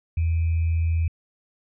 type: tone with sample-and-hold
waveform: sine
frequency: 82.41 Hz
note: E2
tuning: in tune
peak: -19 dBFS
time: 0.17-1.08 s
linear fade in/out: 5 ms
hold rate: 2450 Hz
effects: resampled to 8000 Hz